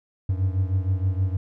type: beating tone pair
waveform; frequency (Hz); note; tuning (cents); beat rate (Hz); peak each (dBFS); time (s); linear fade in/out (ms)
triangle; 92.5 / 98.9; F#2 / G2; 0 / +16; 6.4; -20 / -24; 0.29-1.37; 5
effects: none